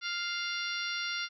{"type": "harmonic tone with a mistuned harmonic", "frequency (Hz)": 698.5, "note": "F5", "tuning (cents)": 0, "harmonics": [2, 3, 4, 5, 6, 7, 8], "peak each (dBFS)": [-37, -39, -40, -41, -42, -42, -43], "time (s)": [0.01, 1.29], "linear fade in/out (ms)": 50, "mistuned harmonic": 7, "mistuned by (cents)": -66, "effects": []}